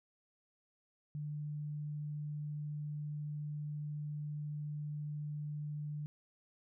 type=tone; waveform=sine; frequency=148.8 Hz; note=D3; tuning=23 cents sharp; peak=-38 dBFS; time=1.15-6.06 s; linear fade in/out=0 ms; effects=none